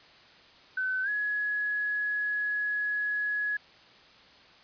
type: tone with pitch glide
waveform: sine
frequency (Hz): 1517 to 1683.2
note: F#6 to G#6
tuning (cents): +43 to +23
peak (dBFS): -27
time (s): 0.77-3.57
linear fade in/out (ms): 5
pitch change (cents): +180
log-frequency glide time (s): 1.03-1.09
effects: white hiss -55 dBFS RMS until 4.63 s + resampled to 11025 Hz